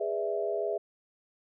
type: chord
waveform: sine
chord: E dominant seventh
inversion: first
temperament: just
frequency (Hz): 412 / 494.4 / 593.3 / 659.3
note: G#4 / B4 / D5 / E5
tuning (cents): -14 / +2 / +18 / 0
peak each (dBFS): -32 / -37 / -37 / -32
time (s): 0-0.78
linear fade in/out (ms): 10
effects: none